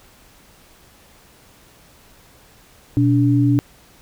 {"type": "tone pair together", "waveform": "sine", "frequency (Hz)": [122.13, 288.3], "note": ["B2", "D4"], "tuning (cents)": [-19, -32], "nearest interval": "octave + minor third", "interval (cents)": 1487, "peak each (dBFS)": -15, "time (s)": [2.97, 3.59], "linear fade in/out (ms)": 0, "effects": ["pink hiss -50 dBFS RMS until 4.01 s"]}